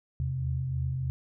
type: tone cluster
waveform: sine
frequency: 79.1 / 82.3 / 130.3 Hz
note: D#2 / E2 / C3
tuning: +29 / -2 / -7 cents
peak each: -38 / -34 / -29 dBFS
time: 0.2-1.1 s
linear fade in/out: 0 ms
effects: none